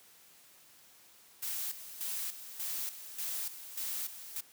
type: noise with tremolo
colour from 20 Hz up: blue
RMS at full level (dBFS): -37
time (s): 1.42-4.41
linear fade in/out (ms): 10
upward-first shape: square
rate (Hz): 1.7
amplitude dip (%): 70
effects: white hiss -60 dBFS RMS until 4.52 s + high-pass 80 Hz 12 dB/octave